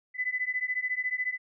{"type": "beating tone pair", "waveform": "sine", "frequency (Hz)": [1998, 2012], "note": ["B6", "B6"], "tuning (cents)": [20, 32], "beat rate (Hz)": 14, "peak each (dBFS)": -31, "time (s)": [0.14, 1.38], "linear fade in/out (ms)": 50, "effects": []}